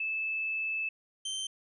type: tone pair in turn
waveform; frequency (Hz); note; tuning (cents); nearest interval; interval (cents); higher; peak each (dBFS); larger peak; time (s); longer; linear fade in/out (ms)
sine / sawtooth; 2621 / 3117; E7 / G7; -11 / -11; minor third; 300; second; -30 / -30; neither; 0-0.89 / 1.25-1.47; first; 5
effects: resampled to 24000 Hz